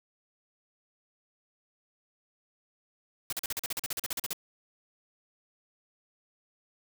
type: noise bursts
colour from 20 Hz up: white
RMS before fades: -33 dBFS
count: 16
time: 3.3-4.331 s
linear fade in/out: 2 ms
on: 26 ms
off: 41 ms
effects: none